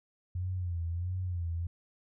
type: tone with vibrato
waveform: sine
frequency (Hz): 88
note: F2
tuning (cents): +14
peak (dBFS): -31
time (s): 0.35-1.67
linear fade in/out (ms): 5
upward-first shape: sine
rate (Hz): 1.5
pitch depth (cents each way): 87
effects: none